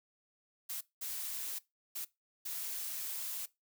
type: noise bursts at uneven times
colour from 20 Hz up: blue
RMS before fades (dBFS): -40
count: 4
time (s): 0.69-0.81 / 1.01-1.59 / 1.95-2.05 / 2.45-3.46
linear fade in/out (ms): 10
effects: noise-tail reverb RT60 0.2 s tail -20 dB re dry

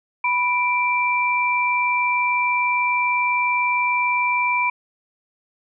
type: tone pair together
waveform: sine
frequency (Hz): 986.8 / 2349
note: B5 / D7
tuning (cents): -2 / 0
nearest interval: octave + minor third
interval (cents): 1502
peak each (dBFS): -20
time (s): 0.24-4.7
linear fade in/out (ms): 5
effects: none

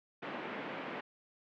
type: band-pass noise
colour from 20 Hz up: pink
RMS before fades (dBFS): -42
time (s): 0.22-1.01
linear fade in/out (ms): 10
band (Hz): 200 to 2600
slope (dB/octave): 24
effects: none

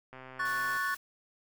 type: click train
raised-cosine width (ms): 0.5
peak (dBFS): -32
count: 84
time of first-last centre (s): 0.13-0.768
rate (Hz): 130
type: chord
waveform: triangle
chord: F# minor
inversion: second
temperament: equal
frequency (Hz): 1108.7 / 1480 / 1760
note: C#6 / F#6 / A6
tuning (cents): 0 / 0 / 0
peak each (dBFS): -32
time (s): 0.39-0.95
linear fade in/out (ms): 10
type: noise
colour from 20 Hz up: white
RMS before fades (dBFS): -47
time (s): 0.45-0.97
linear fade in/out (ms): 5
effects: none

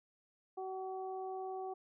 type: harmonic tone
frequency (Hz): 378.1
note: F#4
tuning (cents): +38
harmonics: 1 / 2 / 3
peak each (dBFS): -42 / -42 / -55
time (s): 0.57-1.74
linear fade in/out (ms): 10
effects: none

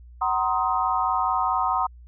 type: chord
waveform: sine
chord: C half-diminished seventh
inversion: second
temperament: just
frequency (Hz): 753.5 / 941.9 / 1046.5 / 1255.8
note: Gb5 / Bb5 / C6 / Eb6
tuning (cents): +31 / +18 / 0 / +16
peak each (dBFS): -26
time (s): 0.21-1.87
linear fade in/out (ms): 10
effects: added 60 Hz sine -43 dBFS peak until 2.07 s

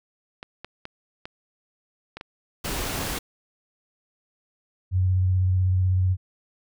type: clicks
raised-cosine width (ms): 0.3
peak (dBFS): -20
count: 8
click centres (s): 0.429 / 0.646 / 0.854 / 1.255 / 2.17 / 2.211 / 2.784 / 2.897
type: noise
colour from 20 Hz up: pink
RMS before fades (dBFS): -29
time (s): 2.64-3.19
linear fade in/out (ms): 10
type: tone with vibrato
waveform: sine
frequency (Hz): 92.5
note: F#2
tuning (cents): 0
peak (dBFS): -18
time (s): 4.91-6.17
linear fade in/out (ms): 50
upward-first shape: sine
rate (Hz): 16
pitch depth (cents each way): 21
effects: none

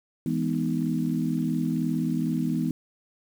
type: chord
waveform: sine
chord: E major seventh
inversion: none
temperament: equal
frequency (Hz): 164.81 / 207.7 / 246.9 / 311.1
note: E3 / G#3 / B3 / D#4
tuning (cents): 0 / 0 / 0 / 0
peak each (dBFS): -28 / -32 / -27 / -31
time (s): 0.26-2.71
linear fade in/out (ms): 2
effects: 8-bit

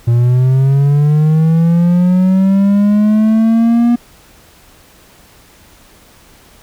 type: linear sweep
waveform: triangle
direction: up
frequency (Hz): 116.54 to 240.1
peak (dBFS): -5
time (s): 0.07-3.96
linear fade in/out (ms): 10
effects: pink hiss -44 dBFS RMS until 6.62 s

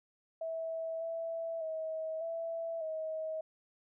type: tone with pitch steps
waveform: sine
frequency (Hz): 652 / 660 / 638 / 662 / 634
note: E5 / E5 / D#5 / E5 / D#5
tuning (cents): -19 / +2 / +43 / +7 / +32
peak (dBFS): -35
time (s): 0.41-3.41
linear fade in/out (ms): 5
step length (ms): 600
effects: none

